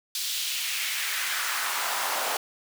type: noise with high-pass filter sweep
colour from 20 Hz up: pink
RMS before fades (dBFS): -29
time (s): 0.15-2.37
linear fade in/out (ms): 2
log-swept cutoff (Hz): 4000 to 670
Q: 1.7
effects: none